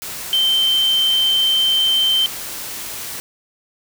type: tone in noise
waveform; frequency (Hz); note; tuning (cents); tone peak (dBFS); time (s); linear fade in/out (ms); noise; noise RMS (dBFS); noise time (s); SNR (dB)
sine; 3112; G7; -13; -13; 0.33-2.26; 0; white; -29; 0.02-3.2; +13
effects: none